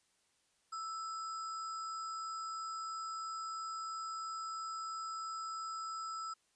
sine tone with sample-and-hold, 1318.5 Hz, E6, in tune, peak -39 dBFS, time 0.72-6.34 s, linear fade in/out 10 ms, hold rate 6300 Hz, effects white hiss -75 dBFS RMS until 6.55 s + resampled to 22050 Hz

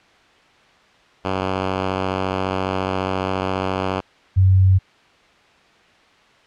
5% pulse / sine tone pair in turn, 94.5 / 94.5 Hz, F#2 / F#2, +37 / +37 cents, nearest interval unison, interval 0 cents, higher neither, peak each -9 / -10 dBFS, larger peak first, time 1.24-4.01 / 4.36-4.79 s, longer first, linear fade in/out 20 ms, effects white hiss -52 dBFS RMS until 6.46 s + low-pass 3000 Hz 12 dB/octave

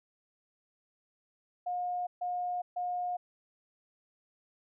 sine tone bursts, 716 Hz, F5, 43 cents sharp, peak -31 dBFS, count 3, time 1.66-3.17 s, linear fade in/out 10 ms, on 410 ms, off 140 ms, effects none

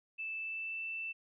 sine tone with pitch glide, 2637 to 2660 Hz, E7 to E7, 0 to +15 cents, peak -37 dBFS, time 0.18-1.13 s, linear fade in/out 20 ms, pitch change +15 cents, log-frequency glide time 0.37-0.83 s, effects none

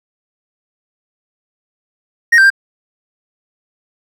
triangle tone with pitch steps, 1867 / 1568 / 1588 Hz, A#6 / G6 / G6, +2 / 0 / +22 cents, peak -3 dBFS, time 2.32-2.503 s, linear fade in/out 10 ms, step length 61 ms, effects none

